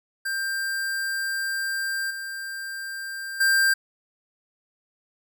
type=tone with level steps; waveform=square; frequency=1575 Hz; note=G6; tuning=8 cents sharp; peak=-26 / -32 / -18 dBFS; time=0.25-3.74 s; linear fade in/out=10 ms; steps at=2.1 / 3.4 s; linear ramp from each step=10 ms; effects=none